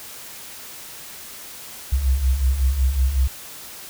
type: beating tone pair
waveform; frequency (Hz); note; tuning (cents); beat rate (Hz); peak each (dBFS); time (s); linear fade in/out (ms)
sine; 61.74 / 67.14; B1 / C2; 0 / +45; 5.4; -23 / -17; 1.92-3.28; 10
effects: white hiss -38 dBFS RMS until 3.89 s